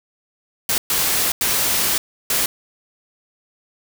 white noise bursts at uneven times, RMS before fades -19 dBFS, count 4, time 0.69-0.78 / 0.9-1.32 / 1.41-1.98 / 2.3-2.46 s, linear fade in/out 2 ms, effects none

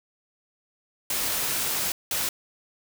white noise bursts at uneven times, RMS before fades -27 dBFS, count 2, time 1.1-1.92 / 2.11-2.29 s, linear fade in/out 2 ms, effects none

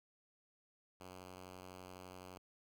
5% pulse tone, 91.9 Hz, F#2, 11 cents flat, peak -40 dBFS, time 1-2.38 s, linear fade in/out 5 ms, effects none

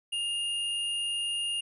sine tone pair together, 2826 / 9499 Hz, F7 / D9, +20 / +19 cents, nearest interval octave + major sixth, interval 2099 cents, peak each -29 / -38 dBFS, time 0.12-1.61 s, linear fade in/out 10 ms, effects none

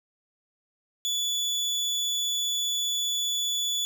30% pulse tone, 3445 Hz, A7, 37 cents flat, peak -23 dBFS, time 1.05-3.85 s, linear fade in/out 0 ms, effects none

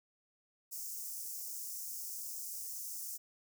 white high-pass noise, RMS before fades -43 dBFS, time 0.71-3.18 s, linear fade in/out 20 ms, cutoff 5400 Hz, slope 48 dB/octave, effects none

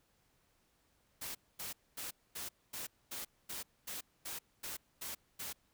white noise bursts, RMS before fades -43 dBFS, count 12, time 1.21-5.53 s, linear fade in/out 10 ms, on 140 ms, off 240 ms, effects pink hiss -74 dBFS RMS until 5.73 s

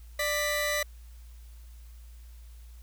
sawtooth tone pair together, 592.9 / 1975.5 Hz, D5 / B6, +16 / 0 cents, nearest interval octave + major sixth, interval 2084 cents, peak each -26 dBFS, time 0.19-0.83 s, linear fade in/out 5 ms, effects added 58 Hz sine -45 dBFS peak until 2.82 s + white hiss -62 dBFS RMS until 2.82 s

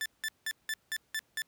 sawtooth tone bursts, 1760 Hz, A6, in tune, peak -28 dBFS, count 7, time 0.01-1.419 s, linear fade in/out 0 ms, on 47 ms, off 180 ms, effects pink hiss -71 dBFS RMS until 1.47 s + high-pass 60 Hz 12 dB/octave

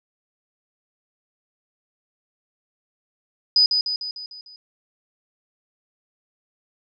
sine tone with echo, 4978 Hz, D#8, in tune, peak -12 dBFS, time 3.56-3.66 s, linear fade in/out 2 ms, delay 150 ms, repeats 6, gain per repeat -5 dB, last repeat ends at 4.56 s, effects none

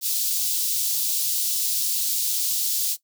white high-pass noise, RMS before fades -24 dBFS, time 0.01-2.97 s, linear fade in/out 50 ms, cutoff 3700 Hz, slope 24 dB/octave, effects noise-tail reverb RT60 0.1 s tail -17 dB re dry

